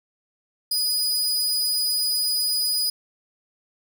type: tone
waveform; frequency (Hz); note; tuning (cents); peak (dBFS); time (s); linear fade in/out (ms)
sawtooth; 4954; D#8; -8; -18; 0.71-2.9; 5
effects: none